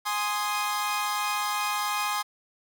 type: chord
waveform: sawtooth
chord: Ab major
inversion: none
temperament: equal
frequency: 830.6 / 1046.5 / 1244.5 Hz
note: Ab5 / C6 / Eb6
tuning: 0 / 0 / 0 cents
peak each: -27 dBFS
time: 0.05-2.23 s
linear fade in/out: 20 ms
effects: none